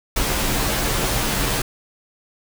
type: noise with comb filter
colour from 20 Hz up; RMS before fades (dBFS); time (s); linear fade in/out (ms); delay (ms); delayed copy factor
pink; -21; 0.16-1.62; 5; 12; -0.65
effects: none